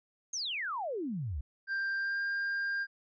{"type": "exponential sweep", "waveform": "sine", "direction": "down", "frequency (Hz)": [6645, 61.74], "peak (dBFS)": -33, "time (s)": [0.33, 1.41], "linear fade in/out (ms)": 5}
{"type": "tone with pitch glide", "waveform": "triangle", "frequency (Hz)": [1583, 1600.5], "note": ["G6", "G6"], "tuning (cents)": [17, 36], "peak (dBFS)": -29, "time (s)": [1.67, 2.87], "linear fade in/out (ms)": 50, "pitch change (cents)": 19, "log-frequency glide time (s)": [1.97, 2.2]}
{"effects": ["resampled to 16000 Hz"]}